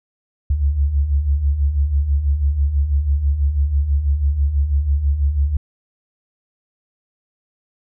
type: beating tone pair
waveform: sine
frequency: 66.7 / 72.8 Hz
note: C2 / D2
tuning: +34 / -15 cents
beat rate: 6.1 Hz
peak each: -22 / -15 dBFS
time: 0.5-5.57 s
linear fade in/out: 5 ms
effects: none